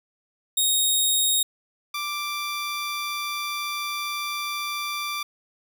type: tone pair in turn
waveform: 15% pulse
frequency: 3740 / 1175.8 Hz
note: A#7 / D6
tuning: +5 / +2 cents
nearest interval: octave + minor sixth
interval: 2003 cents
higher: first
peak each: -12 / -21 dBFS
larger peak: first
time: 0.57-1.43 / 1.94-5.23 s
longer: second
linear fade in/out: 5 ms
effects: none